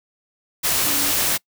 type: tone in noise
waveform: sine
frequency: 285.5 Hz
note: D4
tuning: 49 cents flat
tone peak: -30 dBFS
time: 0.85-1.12 s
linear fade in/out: 20 ms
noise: white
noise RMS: -20 dBFS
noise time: 0.63-1.38 s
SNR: -13 dB
effects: noise-tail reverb RT60 0.1 s tail -25 dB re dry